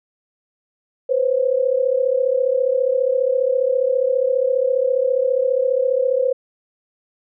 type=tone pair together; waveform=sine; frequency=499.8 / 534.6 Hz; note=B4 / C5; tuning=+21 / +37 cents; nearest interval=minor second; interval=116 cents; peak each=-18 dBFS; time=1.09-6.33 s; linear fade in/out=10 ms; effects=none